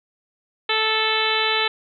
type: harmonic tone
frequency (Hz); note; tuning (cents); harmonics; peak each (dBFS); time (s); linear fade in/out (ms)
438.6; A4; -6; 1 / 2 / 3 / 4 / 5 / 6 / 7 / 8 / 9; -27 / -27 / -27 / -27 / -27 / -27 / -27 / -27 / -27; 0.69-1.68; 5
effects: none